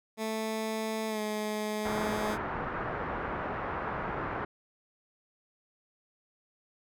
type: tone with pitch glide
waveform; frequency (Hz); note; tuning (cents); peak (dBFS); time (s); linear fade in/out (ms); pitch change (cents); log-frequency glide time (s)
15% pulse; 220 to 212.8; A3 to G#3; 0 to +42; -25; 0.17-2.38; 50; -58; 1.08-1.2
type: low-pass noise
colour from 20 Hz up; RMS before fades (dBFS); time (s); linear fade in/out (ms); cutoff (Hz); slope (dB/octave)
white; -35; 1.85-4.45; 5; 1500; 24
effects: none